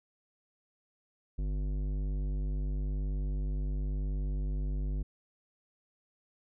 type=tone with tanh clipping; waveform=sine; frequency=49.51 Hz; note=G1; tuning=18 cents sharp; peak=-32 dBFS; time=1.38-5.03 s; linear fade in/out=10 ms; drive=14 dB; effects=none